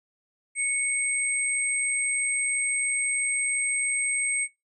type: tone pair together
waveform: sine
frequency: 2217 / 8370 Hz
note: C#7 / C9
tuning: 0 / 0 cents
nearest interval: octave + major seventh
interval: 2300 cents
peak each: -27 dBFS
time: 0.55-4.48 s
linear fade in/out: 50 ms
effects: noise-tail reverb RT60 0.2 s tail -19 dB re dry